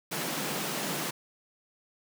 pink high-pass noise, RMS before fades -33 dBFS, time 0.11-1.11 s, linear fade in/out 10 ms, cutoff 140 Hz, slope 96 dB/octave, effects none

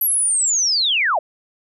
sine linear sweep, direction down, 11840 to 550 Hz, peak -15 dBFS, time 0.01-1.19 s, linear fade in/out 5 ms, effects none

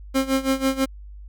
30% pulse tone with tremolo, 266.9 Hz, C4, 35 cents sharp, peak -14 dBFS, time 0.14-0.86 s, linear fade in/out 20 ms, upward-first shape sine, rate 6.1 Hz, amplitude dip 85%, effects added 50 Hz sine -37 dBFS peak until 1.28 s

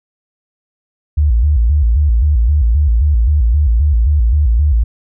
sine tone with vibrato, 65 Hz, C2, 11 cents flat, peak -8 dBFS, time 1.17-4.84 s, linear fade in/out 10 ms, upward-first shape square, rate 3.8 Hz, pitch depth 230 cents each way, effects none

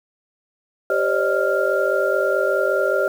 sine tone cluster, 390.9 / 524 / 573 / 618 / 1394 Hz, G4 / C5 / D5 / D#5 / F6, -5 / +2 / -43 / -12 / -4 cents, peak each -23 dBFS, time 0.9-3.08 s, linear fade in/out 2 ms, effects 7-bit

